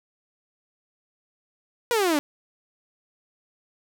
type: exponential sweep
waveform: sawtooth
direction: down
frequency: 493.9 to 278.9 Hz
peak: -16 dBFS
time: 1.91-2.19 s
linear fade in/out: 0 ms
effects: none